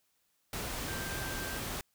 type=tone in noise; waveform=sine; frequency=1574 Hz; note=G6; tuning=7 cents sharp; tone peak=-42 dBFS; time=0.88-1.59 s; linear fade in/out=2 ms; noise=pink; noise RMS=-38 dBFS; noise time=0.53-1.81 s; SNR=-7 dB; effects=white hiss -75 dBFS RMS until 1.94 s